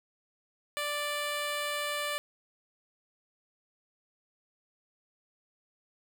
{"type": "tone", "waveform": "10% pulse", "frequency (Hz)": 587.3, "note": "D5", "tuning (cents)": 0, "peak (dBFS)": -23, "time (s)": [0.77, 2.18], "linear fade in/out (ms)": 0, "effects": []}